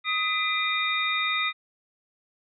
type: tone cluster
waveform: sine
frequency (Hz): 1256 / 2011 / 2399 / 3699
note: D#6 / B6 / D7 / A#7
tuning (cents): +16 / +31 / +36 / -14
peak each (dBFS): -29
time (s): 0.04-1.53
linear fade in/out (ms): 50
effects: none